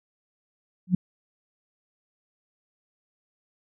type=tone with exponential growth; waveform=sine; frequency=181.9 Hz; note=F#3; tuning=29 cents flat; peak=-13 dBFS; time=0.87-0.95 s; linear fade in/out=5 ms; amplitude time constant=16 ms; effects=none